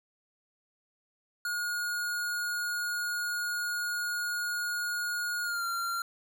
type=tone with pitch glide; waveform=square; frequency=1438 to 1378.6 Hz; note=F#6 to F6; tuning=-50 to -23 cents; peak=-31 dBFS; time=1.45-6.02 s; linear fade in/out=2 ms; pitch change=-73 cents; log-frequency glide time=5.43-5.65 s; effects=none